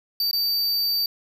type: tone with dropouts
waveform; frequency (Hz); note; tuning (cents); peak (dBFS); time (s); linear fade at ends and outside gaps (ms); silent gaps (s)
square; 4627; D8; -27; -21; 0.2-1.06; 2; 0.312-0.33
effects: 8-bit